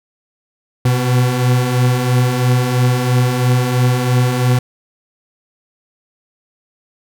40% pulse beating tone pair, 122.6 / 125.6 Hz, B2 / B2, -12 / +30 cents, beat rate 3 Hz, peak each -18 / -12 dBFS, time 0.85-4.59 s, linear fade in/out 5 ms, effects none

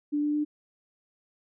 sine tone with pitch steps, 293.7 / 296.1 / 298.5 Hz, D4 / D4 / D4, 0 / +14 / +28 cents, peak -24 dBFS, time 0.12-0.45 s, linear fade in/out 20 ms, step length 110 ms, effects none

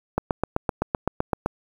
click train, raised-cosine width 1 ms, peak -7 dBFS, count 11, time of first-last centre 0.18-1.46 s, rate 7.81 Hz, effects 7-bit

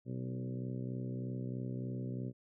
harmonic tone with a mistuned harmonic, 63.2 Hz, B1, 41 cents sharp, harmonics 2 / 3 / 4 / 5 / 6 / 7 / 8 / 9, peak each -39 / -44 / -44 / -52 / -49 / -55 / -56 / -56 dBFS, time 0.05-2.33 s, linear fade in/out 50 ms, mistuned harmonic 2, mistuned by -18 cents, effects none

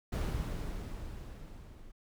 brown noise with level ramp, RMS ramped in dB -31 to -53 dBFS, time 0.12-1.92 s, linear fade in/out 10 ms, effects none

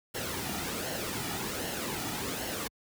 pink noise with flanger, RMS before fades -35 dBFS, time 0.14-2.68 s, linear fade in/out 10 ms, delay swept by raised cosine 0.82 to 1.92 ms, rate 1.3 Hz, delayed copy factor -0.55, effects high-pass 60 Hz 12 dB/octave

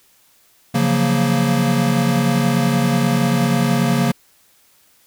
square chord, Gb major seventh, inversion second, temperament equal, 138.59 / 174.61 / 185 / 233.1 Hz, Db3 / F3 / Gb3 / Bb3, 0 / 0 / 0 / 0 cents, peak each -20 / -22 / -24 / -19 dBFS, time 0.74-4.12 s, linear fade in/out 10 ms, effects white hiss -55 dBFS RMS until 5.06 s

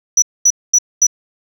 sine tone bursts, 5900 Hz, F#8, 6 cents flat, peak -5 dBFS, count 4, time 0.17-1.068 s, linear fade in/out 5 ms, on 52 ms, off 230 ms, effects tanh soft clip ceiling -4 dBFS

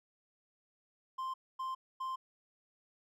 triangle tone bursts, 1046.5 Hz, C6, in tune, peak -34 dBFS, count 3, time 1.18-2.16 s, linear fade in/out 10 ms, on 160 ms, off 250 ms, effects none

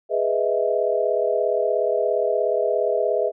sine chord, E major seventh, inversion first, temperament equal, 415.3 / 493.9 / 622.3 / 659.3 Hz, G#4 / B4 / D#5 / E5, 0 / 0 / 0 / 0 cents, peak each -24 dBFS, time 0.09-3.32 s, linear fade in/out 50 ms, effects none

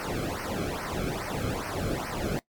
brown noise with flanger, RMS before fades -31 dBFS, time 0-2.39 s, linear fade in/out 0 ms, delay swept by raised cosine 0.27 to 1.1 ms, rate 2.4 Hz, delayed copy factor -0.95, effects noise-tail reverb RT60 0.1 s tail -19 dB re dry + MP3 96 kbps

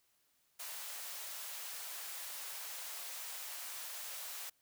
white high-pass noise, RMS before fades -45 dBFS, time 0.59-4.5 s, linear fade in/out 10 ms, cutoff 560 Hz, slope 24 dB/octave, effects white hiss -75 dBFS RMS until 4.61 s

